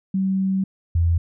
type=tone pair in turn; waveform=sine; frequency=191.3 / 84.36 Hz; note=G3 / E2; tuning=-42 / +41 cents; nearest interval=octave + major second; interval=1417 cents; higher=first; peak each=-18 / -15 dBFS; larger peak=second; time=0.14-0.64 / 0.95-1.18 s; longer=first; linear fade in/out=5 ms; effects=none